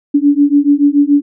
sine beating tone pair, 283.9 / 290.9 Hz, C#4 / D4, +41 / -16 cents, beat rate 7 Hz, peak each -10 dBFS, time 0.14-1.22 s, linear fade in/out 10 ms, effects none

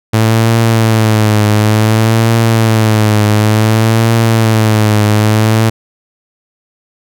sawtooth tone with vibrato, 110 Hz, A2, in tune, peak -3 dBFS, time 0.13-5.7 s, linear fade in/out 10 ms, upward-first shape triangle, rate 0.56 Hz, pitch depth 76 cents each way, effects none

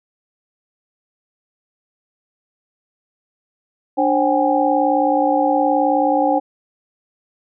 sine tone cluster, 294.9 / 534 / 765 / 824 Hz, D4 / C5 / G5 / G#5, +7 / +35 / -42 / -14 cents, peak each -19 dBFS, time 3.97-6.4 s, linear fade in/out 20 ms, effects none

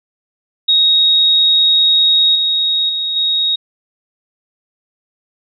sine tone with level steps, 3765 Hz, A#7, 16 cents sharp, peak -8 / -12 / -16 / -12 dBFS, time 0.68-3.56 s, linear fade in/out 10 ms, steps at 2.35 / 2.89 / 3.16 s, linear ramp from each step 5 ms, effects none

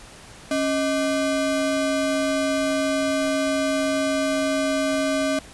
square ring-modulated tone, 450.9 Hz, A4, 42 cents sharp, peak -18 dBFS, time 0.51-5.39 s, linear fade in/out 2 ms, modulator 176 Hz, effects pink hiss -44 dBFS RMS until 5.53 s + resampled to 24000 Hz

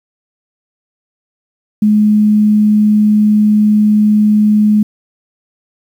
sine tone, 211.2 Hz, G#3, 29 cents sharp, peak -6 dBFS, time 1.82-4.83 s, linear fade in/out 5 ms, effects 7-bit

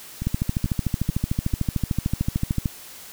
two click trains, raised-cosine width 5 ms, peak -15 / -9 dBFS, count 4 / 33, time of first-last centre 0.22-1.536 / 0.27-2.658 s, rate 2.28 / 13.4 Hz, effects white hiss -42 dBFS RMS until 3.12 s

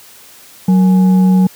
sine tone with frequency modulation, 186 Hz, F#3, 9 cents sharp, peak -6 dBFS, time 0.68-1.47 s, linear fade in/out 5 ms, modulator 651 Hz, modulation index 0.22, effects white hiss -40 dBFS RMS until 1.55 s + high-pass 80 Hz 12 dB/octave

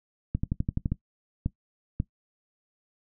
two click trains, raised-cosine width 5 ms, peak -14 / -14 dBFS, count 3 / 7, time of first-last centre 0.92-2.001 / 0.35-0.858 s, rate 1.85 / 11.8 Hz, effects noise-tail reverb RT60 0.1 s tail -18 dB re dry

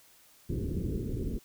pink low-pass noise, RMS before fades -33 dBFS, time 0.49-1.39 s, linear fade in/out 10 ms, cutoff 430 Hz, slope 48 dB/octave, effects white hiss -60 dBFS RMS until 1.44 s

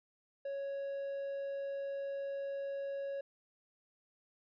triangle tone, 554.4 Hz, C#5, in tune, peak -35 dBFS, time 0.45-3.21 s, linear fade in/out 5 ms, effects resampled to 11025 Hz

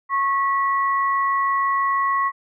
sine tone pair together, 1098.4 / 1944 Hz, C#6 / B6, -16 / -28 cents, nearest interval minor seventh, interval 988 cents, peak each -18 / -26 dBFS, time 0.09-2.32 s, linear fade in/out 50 ms, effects none

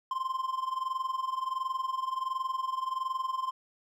triangle tone with amplitude modulation, 1046.5 Hz, C6, in tune, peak -25 dBFS, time 0.11-3.51 s, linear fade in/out 2 ms, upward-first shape sine, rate 21.4 Hz, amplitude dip 80%, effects none

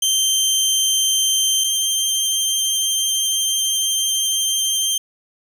20% pulse tone pair in turn, 3136 / 3153 Hz, G7 / G7, 0 / +9 cents, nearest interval unison, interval 9 cents, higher second, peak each -10 / -12 dBFS, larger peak first, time 0.02-1.64 / 1.64-4.98 s, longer second, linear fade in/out 5 ms, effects none

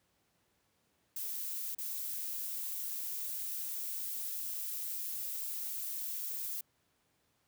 violet noise with dropouts, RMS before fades -39 dBFS, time 1.16-6.61 s, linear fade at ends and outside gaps 5 ms, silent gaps 1.749-1.783 s, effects pink hiss -75 dBFS RMS until 7.47 s + high-pass 80 Hz 12 dB/octave

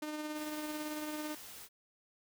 sawtooth tone with tremolo, 303.7 Hz, D#4, 42 cents flat, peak -33 dBFS, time 0.02-1.35 s, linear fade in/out 5 ms, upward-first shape sine, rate 18 Hz, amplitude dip 35%
white noise, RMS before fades -50 dBFS, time 0.34-1.69 s, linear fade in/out 50 ms
effects none

